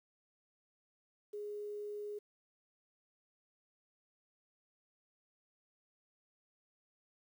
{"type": "tone with quantisation", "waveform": "sine", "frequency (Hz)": 415.3, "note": "G#4", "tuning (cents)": 0, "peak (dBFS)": -40, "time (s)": [1.33, 2.19], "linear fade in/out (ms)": 10, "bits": 11, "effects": []}